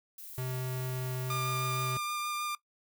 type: noise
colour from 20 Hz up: violet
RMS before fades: -46 dBFS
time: 0.18-1.92 s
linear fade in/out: 2 ms
type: tone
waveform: square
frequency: 128.2 Hz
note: C3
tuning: 35 cents flat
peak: -34 dBFS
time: 0.38-1.97 s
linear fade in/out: 0 ms
type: tone with vibrato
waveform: sawtooth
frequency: 1200 Hz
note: D6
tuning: 37 cents sharp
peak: -29 dBFS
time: 1.3-2.55 s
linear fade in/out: 2 ms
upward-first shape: sine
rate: 6.4 Hz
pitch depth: 10 cents each way
effects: noise-tail reverb RT60 0.1 s tail -19 dB re dry